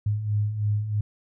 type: beating tone pair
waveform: sine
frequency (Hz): 102.4 / 105.5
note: G#2 / G#2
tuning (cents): -24 / +28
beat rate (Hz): 3.1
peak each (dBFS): -30 / -23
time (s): 0.06-1.01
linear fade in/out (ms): 5
effects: none